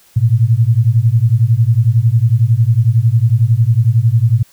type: beating tone pair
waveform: sine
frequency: 109.6 / 120.6 Hz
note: A2 / B2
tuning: -6 / -41 cents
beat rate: 11 Hz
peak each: -11 dBFS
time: 0.16-4.43 s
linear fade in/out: 10 ms
effects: white hiss -49 dBFS RMS until 4.52 s